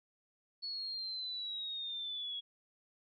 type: linear sweep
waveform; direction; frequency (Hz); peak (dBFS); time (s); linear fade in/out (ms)
sine; down; 4406 to 3322; -38; 0.62-2.41; 20
effects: none